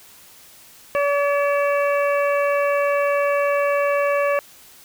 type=harmonic tone with a mistuned harmonic; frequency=571 Hz; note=D5; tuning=49 cents flat; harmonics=1 / 2 / 3 / 4 / 5; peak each=-18 / -24 / -28 / -30 / -32 dBFS; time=0.95-4.39 s; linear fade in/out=0 ms; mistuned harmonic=5; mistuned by=-95 cents; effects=white hiss -47 dBFS RMS until 4.84 s